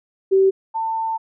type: tone pair in turn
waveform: sine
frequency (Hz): 385 / 895.3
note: G4 / A5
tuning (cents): -31 / +30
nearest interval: octave + minor third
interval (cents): 1461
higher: second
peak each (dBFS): -11 / -20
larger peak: first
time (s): 0.31-0.51 / 0.74-1.18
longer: second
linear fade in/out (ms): 20
effects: none